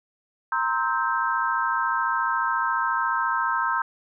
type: chord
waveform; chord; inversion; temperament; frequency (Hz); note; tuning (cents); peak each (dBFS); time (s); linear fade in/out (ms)
sine; C dominant seventh; third; equal with one note detuned; 932.3 / 1046.5 / 1297.4 / 1568; Bb5 / C6 / E6 / G6; 0 / 0 / -28 / 0; -27; 0.52-3.82; 2
effects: none